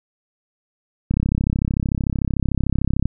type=click train; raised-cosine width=5 ms; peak=-7 dBFS; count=66; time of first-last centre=1.11-3.056 s; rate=33.4 Hz; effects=none